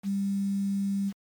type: tone with quantisation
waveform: sine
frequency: 197.9 Hz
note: G3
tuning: 17 cents sharp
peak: -25 dBFS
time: 0.03-1.13 s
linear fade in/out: 50 ms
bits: 8
effects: MP3 96 kbps